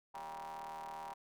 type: ring-modulated tone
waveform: 40% pulse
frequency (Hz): 77.78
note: D#2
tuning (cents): 0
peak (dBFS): -40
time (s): 0.14-1.14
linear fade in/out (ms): 10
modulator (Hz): 874
effects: none